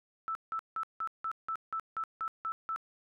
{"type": "tone bursts", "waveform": "sine", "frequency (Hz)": 1318.5, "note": "E6", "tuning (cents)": 0, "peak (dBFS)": -32, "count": 11, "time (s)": [0.28, 2.761], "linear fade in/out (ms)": 0, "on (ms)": 71, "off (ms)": 170, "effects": []}